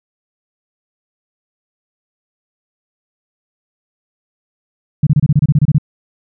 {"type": "tone bursts", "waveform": "sine", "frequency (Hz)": 147, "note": "D3", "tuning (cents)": 2, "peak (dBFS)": -6, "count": 12, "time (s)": [5.03, 5.783], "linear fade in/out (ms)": 5, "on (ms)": 38, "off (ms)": 27, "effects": []}